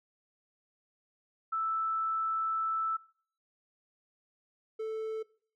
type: tone pair in turn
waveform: sine / triangle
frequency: 1318.5 / 440 Hz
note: E6 / A4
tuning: 0 / 0 cents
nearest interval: octave + perfect fifth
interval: 1900 cents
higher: first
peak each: -29 / -31 dBFS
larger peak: first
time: 1.52-2.97 / 4.79-5.23 s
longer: first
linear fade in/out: 10 ms
effects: noise-tail reverb RT60 0.5 s tail -22 dB re dry